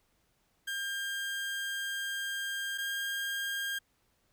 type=tone pair in turn; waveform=30% pulse; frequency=1600 / 1609.3 Hz; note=G6 / G6; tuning=+35 / +45 cents; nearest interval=unison; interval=10 cents; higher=second; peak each=-31 / -30 dBFS; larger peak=second; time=0.67-2.78 / 2.78-3.79 s; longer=first; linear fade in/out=10 ms; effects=pink hiss -73 dBFS RMS until 4.32 s

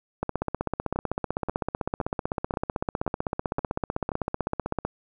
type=two click trains; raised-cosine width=1 ms; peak=-12 / -16 dBFS; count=74 / 7; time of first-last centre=0.23-4.85 / 0.96-4.118 s; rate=15.8 / 1.9 Hz; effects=none

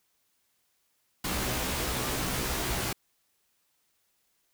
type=noise with comb filter; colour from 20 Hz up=pink; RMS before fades=-31 dBFS; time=1.24-2.93 s; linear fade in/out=5 ms; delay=16 ms; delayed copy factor=+1; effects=white hiss -73 dBFS RMS until 4.53 s

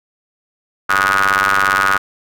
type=ring-modulated tone; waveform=sawtooth; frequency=97.1 Hz; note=G2; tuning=16 cents flat; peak=-5 dBFS; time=0.89-1.98 s; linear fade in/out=10 ms; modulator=1350 Hz; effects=none

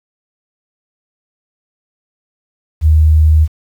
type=tone; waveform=sine; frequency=77.78 Hz; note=D#2; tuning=in tune; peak=-5 dBFS; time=2.81-3.48 s; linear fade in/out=50 ms; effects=7-bit

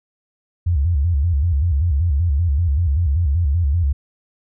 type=tone with vibrato; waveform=sine; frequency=77.78 Hz; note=D#2; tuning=in tune; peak=-14 dBFS; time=0.66-3.93 s; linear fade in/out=10 ms; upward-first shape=square; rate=5.2 Hz; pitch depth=190 cents each way; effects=none

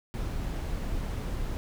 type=noise; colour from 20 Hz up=brown; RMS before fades=-32 dBFS; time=0.14-1.57 s; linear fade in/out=0 ms; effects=none

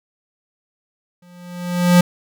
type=tone with exponential growth; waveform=square; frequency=176.9 Hz; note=F3; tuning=23 cents sharp; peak=-7 dBFS; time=1.22-2.01 s; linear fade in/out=5 ms; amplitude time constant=170 ms; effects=none

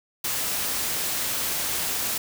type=noise; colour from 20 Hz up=white; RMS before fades=-27 dBFS; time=0.24-2.18 s; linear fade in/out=5 ms; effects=none

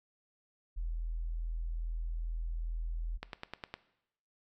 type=tone; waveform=sine; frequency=41.2 Hz; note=E1; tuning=in tune; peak=-33 dBFS; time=0.76-3.18 s; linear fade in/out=20 ms
type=click train; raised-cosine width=0.3 ms; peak=-23 dBFS; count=6; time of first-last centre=3.23-3.74 s; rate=9.8 Hz
effects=noise-tail reverb RT60 0.8 s tail -17 dB re dry

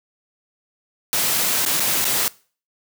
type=noise with dropouts; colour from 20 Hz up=white; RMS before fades=-20 dBFS; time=1.13-2.28 s; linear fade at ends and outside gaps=0 ms; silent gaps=1.651-1.662 / 1.797-1.803 / 2.044-2.052 s; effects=noise-tail reverb RT60 0.4 s tail -22 dB re dry + high-pass 100 Hz 12 dB/octave

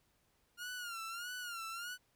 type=tone with vibrato; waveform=sawtooth; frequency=1407 Hz; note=F6; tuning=12 cents sharp; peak=-38 dBFS; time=0.57-1.98 s; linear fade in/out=50 ms; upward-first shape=sine; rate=1.6 Hz; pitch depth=100 cents each way; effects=pink hiss -75 dBFS RMS until 2.15 s

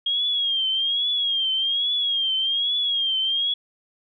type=tone with vibrato; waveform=sine; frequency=3252 Hz; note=G#7; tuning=37 cents flat; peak=-20 dBFS; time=0.06-3.54 s; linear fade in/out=5 ms; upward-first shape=triangle; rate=1.2 Hz; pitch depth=100 cents each way; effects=none

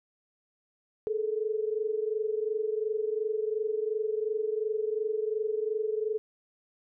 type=tone pair together; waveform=sine; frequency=426.4 / 449.2 Hz; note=G#4 / A4; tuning=+46 / +36 cents; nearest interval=minor second; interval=90 cents; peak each=-29 / -32 dBFS; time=1.07-6.18 s; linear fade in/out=0 ms; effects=none

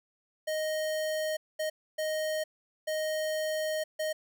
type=tone bursts at uneven times; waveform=square; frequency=622.3 Hz; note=D#5; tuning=in tune; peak=-30 dBFS; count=5; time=0.47-1.37 / 1.59-1.7 / 1.98-2.44 / 2.87-3.84 / 3.99-4.13 s; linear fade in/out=10 ms; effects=none

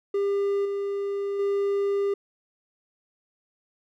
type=tone with level steps; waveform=triangle; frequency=400 Hz; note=G4; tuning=35 cents sharp; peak=-20 / -24 / -20 dBFS; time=0.14-2.14 s; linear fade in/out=5 ms; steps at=0.65 / 1.39 s; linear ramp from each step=5 ms; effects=none

